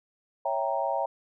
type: chord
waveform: sine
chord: C# diminished seventh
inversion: none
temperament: equal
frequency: 554.4 / 659.3 / 784 / 932.3 Hz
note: C#5 / E5 / G5 / Bb5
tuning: 0 / 0 / 0 / 0 cents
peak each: -31 dBFS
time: 0.45-1.06 s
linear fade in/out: 5 ms
effects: none